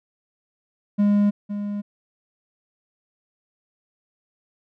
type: tone with echo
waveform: triangle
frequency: 204.8 Hz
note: G#3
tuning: 24 cents flat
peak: -13 dBFS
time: 0.98-1.31 s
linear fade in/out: 20 ms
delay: 510 ms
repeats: 1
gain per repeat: -10 dB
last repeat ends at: 1.82 s
effects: none